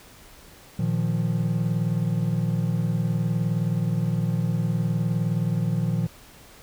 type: chord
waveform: triangle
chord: Bb suspended fourth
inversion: none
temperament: just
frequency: 116.54 / 155.39 / 174.81 Hz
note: Bb2 / Eb3 / F3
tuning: 0 / -2 / +2 cents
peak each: -24 dBFS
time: 0.79-6.07 s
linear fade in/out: 5 ms
effects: pink hiss -49 dBFS RMS until 6.62 s